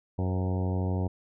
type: harmonic tone with a mistuned harmonic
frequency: 92.5 Hz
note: F#2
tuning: in tune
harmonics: 1 / 2 / 3 / 4 / 5 / 6 / 7 / 8 / 9 / 10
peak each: -27 / -33 / -37 / -39 / -41 / -43 / -44 / -45 / -46 / -47 dBFS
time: 0.18-1.08 s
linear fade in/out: 10 ms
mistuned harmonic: 6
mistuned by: -39 cents
effects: none